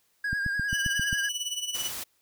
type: tone with vibrato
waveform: triangle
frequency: 1632 Hz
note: G#6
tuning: 31 cents flat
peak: -25 dBFS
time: 0.24-1.29 s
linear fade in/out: 5 ms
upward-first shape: sine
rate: 10 Hz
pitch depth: 39 cents each way
type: click train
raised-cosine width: 5 ms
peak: -20 dBFS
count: 7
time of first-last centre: 0.33-1.129 s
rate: 7.51 Hz
type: tone with tremolo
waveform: 25% pulse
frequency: 2960 Hz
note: F#7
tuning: in tune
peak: -24 dBFS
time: 0.68-1.92 s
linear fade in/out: 50 ms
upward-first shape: sine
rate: 18 Hz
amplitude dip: 70%
type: noise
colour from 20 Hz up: white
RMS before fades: -36 dBFS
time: 1.74-2.04 s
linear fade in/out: 10 ms
effects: white hiss -69 dBFS RMS until 2.21 s